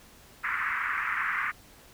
white band-pass noise, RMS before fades -30 dBFS, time 0.43-1.52 s, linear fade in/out 20 ms, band 1100 to 2100 Hz, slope 48 dB/octave, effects pink hiss -54 dBFS RMS until 1.93 s

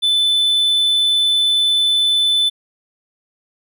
triangle tone, 3511 Hz, A7, 4 cents flat, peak -11 dBFS, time 0.02-2.5 s, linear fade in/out 20 ms, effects none

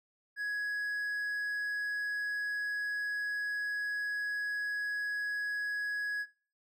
triangle tone, 1671 Hz, G#6, 10 cents sharp, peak -31 dBFS, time 0.36-6.26 s, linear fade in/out 50 ms, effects noise-tail reverb RT60 0.4 s tail -19 dB re dry

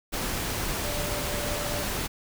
sine tone in noise, 587.3 Hz, D5, in tune, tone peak -35 dBFS, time 0.83-1.85 s, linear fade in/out 20 ms, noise pink, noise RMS -30 dBFS, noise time 0.12-2.08 s, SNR -8 dB, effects none

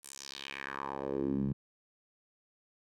10% pulse tone with band-pass filter sweep, 68.7 Hz, C#2, 15 cents flat, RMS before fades -37 dBFS, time 0.03-1.53 s, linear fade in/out 10 ms, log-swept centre 9900 to 150 Hz, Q 2.7, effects none

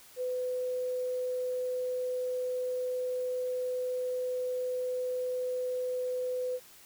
sine tone with quantisation, 503 Hz, B4, 32 cents sharp, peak -30 dBFS, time 0.16-6.6 s, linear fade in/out 50 ms, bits 10, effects white hiss -55 dBFS RMS until 6.85 s

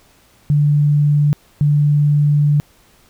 sine tone bursts at uneven times, 146.83 Hz, D3, in tune, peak -10 dBFS, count 2, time 0.5-1.33 / 1.61-2.6 s, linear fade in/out 0 ms, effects pink hiss -52 dBFS RMS until 3.09 s

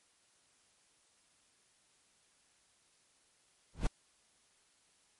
brown noise with exponential growth, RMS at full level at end -25 dBFS, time 3.73-3.87 s, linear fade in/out 5 ms, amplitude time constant 30 ms, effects white hiss -70 dBFS RMS until 5.19 s + MP3 48 kbps

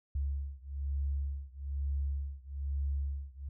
sine beating tone pair, 69.3 / 70.4 Hz, C#2 / C#2, 0 / +27 cents, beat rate 1.1 Hz, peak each -35 / -36 dBFS, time 0.15-3.49 s, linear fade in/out 5 ms, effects none

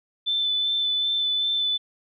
sine tone with vibrato, 3520 Hz, A7, in tune, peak -21 dBFS, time 0.26-1.78 s, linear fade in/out 20 ms, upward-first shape sine, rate 2.6 Hz, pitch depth 14 cents each way, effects none

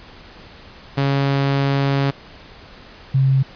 sawtooth / sine tone pair in turn, 138.59 / 134.1 Hz, C#3 / C3, 0 / +43 cents, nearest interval minor second, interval 57 cents, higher first, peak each -12 dBFS, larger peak neither, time 0.97-2.11 / 3.14-3.43 s, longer first, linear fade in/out 10 ms, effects pink hiss -42 dBFS RMS until 3.55 s + resampled to 11025 Hz

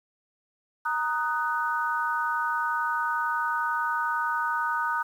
sine chord, D# minor, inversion second, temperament just, 933.4 / 1244.5 / 1493.4 Hz, A#5 / D#6 / F#6, +2 / 0 / +16 cents, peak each -29 dBFS, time 0.85-5.03 s, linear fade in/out 10 ms, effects 9-bit

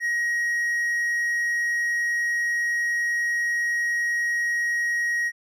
triangle tone, 1891 Hz, A#6, 24 cents sharp, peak -20 dBFS, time 0-5.32 s, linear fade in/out 50 ms, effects none

